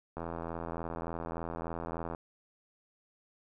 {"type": "click train", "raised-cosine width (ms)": 1, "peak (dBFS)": -24, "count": 166, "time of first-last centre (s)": [0.17, 2.148], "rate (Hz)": 83.4, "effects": []}